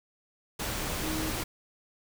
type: tone in noise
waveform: sine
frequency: 314.8 Hz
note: D#4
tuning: 20 cents sharp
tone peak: -33 dBFS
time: 1.03-1.31 s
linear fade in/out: 10 ms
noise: pink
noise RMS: -33 dBFS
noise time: 0.59-1.44 s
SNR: -3 dB
effects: none